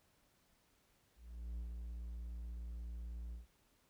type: tone with ADSR envelope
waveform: triangle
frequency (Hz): 58.27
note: A#1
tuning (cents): 0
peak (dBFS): -38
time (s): 1.15-3.47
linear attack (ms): 430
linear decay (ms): 93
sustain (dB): -3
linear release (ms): 140
effects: pink hiss -74 dBFS RMS until 3.89 s